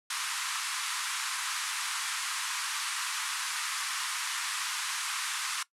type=band-pass noise; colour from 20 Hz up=pink; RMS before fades=-34 dBFS; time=0.1-5.63 s; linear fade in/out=5 ms; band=1000 to 11000 Hz; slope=48 dB/octave; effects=noise-tail reverb RT60 0.1 s tail -19 dB re dry